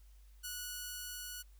5% pulse tone with level ramp, 1468 Hz, F#6, 14 cents flat, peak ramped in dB -29 to -32 dBFS, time 0.43-1.43 s, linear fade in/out 20 ms, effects added 50 Hz sine -56 dBFS peak until 1.59 s + white hiss -72 dBFS RMS until 1.59 s

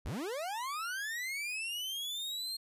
40% pulse linear sweep, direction up, 30.96 to 4244 Hz, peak -35 dBFS, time 0.05-2.57 s, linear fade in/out 10 ms, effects resampled to 32000 Hz

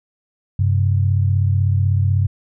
sine tone pair together, 96.2 / 132.29 Hz, G2 / C3, -32 / +19 cents, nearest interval tritone, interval 551 cents, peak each -14 / -20 dBFS, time 0.59-2.27 s, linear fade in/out 5 ms, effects none

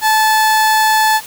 30% pulse tone, 870 Hz, A5, 20 cents flat, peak -7 dBFS, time 0.01-1.21 s, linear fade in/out 50 ms, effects white hiss -33 dBFS RMS until 1.26 s + high-pass 60 Hz 12 dB/octave

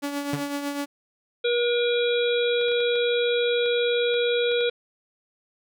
sawtooth tone with tremolo, 285.2 Hz, C#4, 49 cents sharp, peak -21 dBFS, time 0.02-0.86 s, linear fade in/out 20 ms, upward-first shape triangle, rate 8 Hz, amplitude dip 55%
sawtooth tone with exponential decay, 145.2 Hz, D3, 19 cents flat, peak -20 dBFS, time 0.33-0.49 s, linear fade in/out 5 ms, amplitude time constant 33 ms
harmonic tone, 479.6 Hz, A#4, 49 cents sharp, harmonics 1 / 3 / 5 / 7 / 8, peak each -21 / -32 / -32 / -31 / -32 dBFS, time 1.44-4.7 s, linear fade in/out 10 ms
clicks, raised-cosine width 0.3 ms, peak -26 dBFS, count 10, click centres 2.613 / 2.684 / 2.717 / 2.805 / 2.957 / 3.66 / 4.141 / 4.516 / 4.609 / 4.695 s
effects none

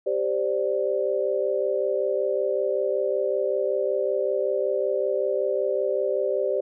sine chord, G suspended fourth, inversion none, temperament just, 392 / 522.7 / 588 Hz, G4 / C5 / D5, 0 / -2 / +2 cents, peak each -26 dBFS, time 0.06-6.61 s, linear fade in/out 10 ms, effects none

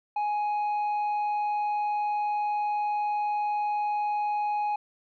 sine tone with tanh clipping, 834 Hz, G#5, 7 cents sharp, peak -26 dBFS, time 0.16-4.76 s, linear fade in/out 5 ms, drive 4 dB, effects none

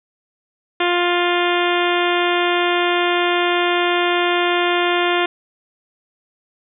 harmonic tone, 351.4 Hz, F4, 11 cents sharp, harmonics 1 / 2 / 3 / 4 / 5 / 6 / 7 / 8 / 9 / 10, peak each -19 / -22 / -24 / -25 / -26 / -27 / -27 / -28 / -29 / -29 dBFS, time 0.8-5.26 s, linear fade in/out 5 ms, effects none

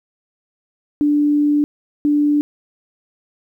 sine tone pair in turn, 293.7 / 293.7 Hz, D4 / D4, 0 / 0 cents, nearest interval unison, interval 0 cents, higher neither, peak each -12 dBFS, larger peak neither, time 1.01-1.64 / 2.05-2.41 s, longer first, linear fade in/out 0 ms, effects 9-bit

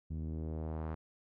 sawtooth tone with low-pass filter sweep, 79 Hz, D#2, 27 cents sharp, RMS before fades -39 dBFS, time 0.1-0.95 s, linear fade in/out 10 ms, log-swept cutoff 190 to 1300 Hz, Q 1.2, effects none

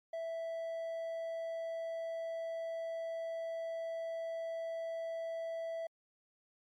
triangle tone, 659.3 Hz, E5, in tune, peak -35 dBFS, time 0.13-5.87 s, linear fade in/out 5 ms, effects MP3 64 kbps

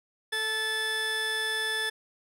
25% pulse tone pair together, 440 / 1740.8 Hz, A4 / A6, 0 / -19 cents, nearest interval 2 octaves, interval 2381 cents, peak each -33 / -24 dBFS, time 0.32-1.9 s, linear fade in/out 10 ms, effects low-pass 11000 Hz 12 dB/octave

